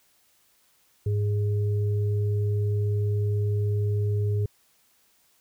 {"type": "tone pair together", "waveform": "sine", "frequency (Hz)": [103.32, 413], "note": ["G#2", "G#4"], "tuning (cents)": [-8, -10], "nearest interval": "2 octaves", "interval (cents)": 2398, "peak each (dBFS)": [-22, -33], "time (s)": [1.06, 4.46], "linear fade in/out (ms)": 5, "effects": ["white hiss -64 dBFS RMS until 5.4 s"]}